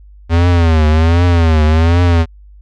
square tone with vibrato, 82.2 Hz, E2, 4 cents flat, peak -8 dBFS, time 0.29-2.26 s, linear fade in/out 50 ms, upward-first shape triangle, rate 1.3 Hz, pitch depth 140 cents each way, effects added 50 Hz sine -36 dBFS peak until 2.61 s + low-pass 4000 Hz 12 dB/octave

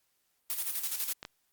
blue noise with tremolo, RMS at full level -32 dBFS, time 0.5-1.13 s, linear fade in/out 0 ms, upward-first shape square, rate 12 Hz, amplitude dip 55%
clicks, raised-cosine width 0.2 ms, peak -23 dBFS, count 2, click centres 1.229 / 1.251 s
effects white hiss -75 dBFS RMS until 1.52 s + Opus 48 kbps

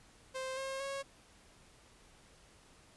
sawtooth tone with pitch steps, 523.3 / 536.2 / 549.3 Hz, C5 / C5 / C#5, 0 / +42 / -16 cents, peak -34 dBFS, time 0.34-1.03 s, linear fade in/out 20 ms, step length 230 ms, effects pink hiss -62 dBFS RMS until 2.96 s + resampled to 24000 Hz

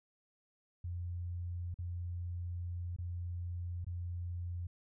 sine tone with dropouts, 87.6 Hz, F2, 6 cents sharp, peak -37 dBFS, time 0.84-4.67 s, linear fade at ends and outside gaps 5 ms, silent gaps 1.743-1.787 / 2.964-2.985 / 3.846-3.866 s, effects none

